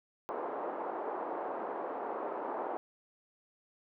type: band-pass noise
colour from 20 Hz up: white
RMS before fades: -38 dBFS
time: 0.29-2.77 s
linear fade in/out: 0 ms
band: 320 to 970 Hz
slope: 24 dB/octave
effects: none